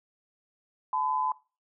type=tone pair together; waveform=sine; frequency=865.7 / 1009 Hz; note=A5 / B5; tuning=-28 / +37 cents; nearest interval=minor third; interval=265 cents; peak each=-31 / -27 dBFS; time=0.93-1.32 s; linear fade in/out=2 ms; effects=noise-tail reverb RT60 0.3 s tail -19 dB re dry